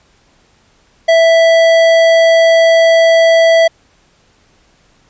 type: tone with hard clipping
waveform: sine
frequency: 659.3 Hz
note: E5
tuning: in tune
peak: -7 dBFS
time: 1.08-3.68 s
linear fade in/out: 10 ms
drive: 13 dB
effects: pink hiss -52 dBFS RMS until 5.09 s + resampled to 16000 Hz